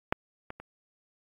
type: clicks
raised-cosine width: 0.5 ms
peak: -10 / -23 / -28 dBFS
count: 3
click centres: 0.125 / 0.504 / 0.6 s
effects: AAC 64 kbps